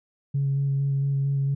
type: tone with vibrato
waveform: sine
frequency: 138.59 Hz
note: C#3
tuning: in tune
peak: -20 dBFS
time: 0.34-1.55 s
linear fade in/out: 10 ms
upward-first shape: square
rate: 4.4 Hz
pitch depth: 10 cents each way
effects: tanh soft clip ceiling -17 dBFS